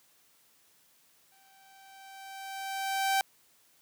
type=tone with exponential growth; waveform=sawtooth; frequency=777 Hz; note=G5; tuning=16 cents flat; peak=-20 dBFS; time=1.32-3.21 s; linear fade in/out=1 ms; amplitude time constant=410 ms; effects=white hiss -65 dBFS RMS until 3.81 s + high-pass 80 Hz 12 dB/octave